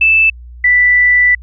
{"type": "tone pair in turn", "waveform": "sine", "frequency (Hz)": [2637, 1975.5], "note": ["E7", "B6"], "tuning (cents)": [0, 0], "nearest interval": "perfect fourth", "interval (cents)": 500, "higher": "first", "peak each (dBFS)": [-6, -6], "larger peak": "neither", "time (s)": [[0.01, 0.3], [0.64, 1.35]], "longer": "second", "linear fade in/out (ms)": 5, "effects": ["added 60 Hz sine -30 dBFS peak until 1.42 s"]}